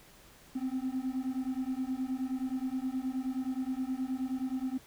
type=beating tone pair; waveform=triangle; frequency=255.2 / 264.7 Hz; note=C4 / C4; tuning=-43 / +20 cents; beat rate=9.5 Hz; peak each=-32 / -32 dBFS; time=0.55-4.78 s; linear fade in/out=10 ms; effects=tanh soft clip ceiling -24 dBFS + pink hiss -57 dBFS RMS until 4.86 s